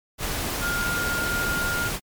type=tone in noise; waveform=sine; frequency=1411 Hz; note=F6; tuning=17 cents sharp; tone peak=-25 dBFS; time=0.6-1.91 s; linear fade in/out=50 ms; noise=pink; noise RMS=-28 dBFS; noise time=0.18-2 s; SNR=0 dB; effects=MP3 96 kbps